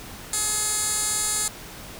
15% pulse tone with band-pass filter, 424.1 Hz, G#4, 36 cents sharp, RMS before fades -25 dBFS, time 0.33-1.48 s, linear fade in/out 2 ms, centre 8600 Hz, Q 3.6, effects pink hiss -40 dBFS RMS until 1.99 s

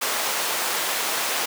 pink high-pass noise, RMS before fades -25 dBFS, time 0.01-1.46 s, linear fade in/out 10 ms, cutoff 620 Hz, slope 12 dB/octave, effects none

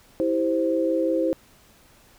sine chord, C major, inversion first, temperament just, 327 / 392.4 / 523.3 Hz, E4 / G4 / C5, -14 / +2 / 0 cents, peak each -23 / -29 / -23 dBFS, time 0.2-1.33 s, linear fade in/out 0 ms, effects pink hiss -55 dBFS RMS until 2.18 s

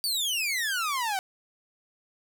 sawtooth exponential sweep, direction down, 4699 to 740 Hz, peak -23 dBFS, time 0.04-1.19 s, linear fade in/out 0 ms, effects 10-bit

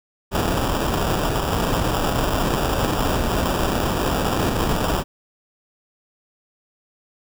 pink noise with sample-and-hold, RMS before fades -21 dBFS, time 0.31-5.04 s, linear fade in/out 50 ms, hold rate 2100 Hz, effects none

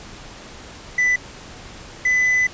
triangle tone pair in turn, 1991 / 2004 Hz, B6 / B6, +14 / +25 cents, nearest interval unison, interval 11 cents, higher second, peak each -13 dBFS, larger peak neither, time 0.98-1.16 / 2.05-2.47 s, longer second, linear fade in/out 5 ms, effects pink hiss -39 dBFS RMS until 2.53 s + resampled to 16000 Hz

